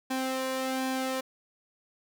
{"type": "tone with flanger", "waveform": "sawtooth", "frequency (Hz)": 261.6, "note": "C4", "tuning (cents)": 0, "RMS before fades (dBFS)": -31, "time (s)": [0.1, 1.21], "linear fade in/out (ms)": 10, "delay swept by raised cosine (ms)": [1.2, 1.76], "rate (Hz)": 1.3, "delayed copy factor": 0.6, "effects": []}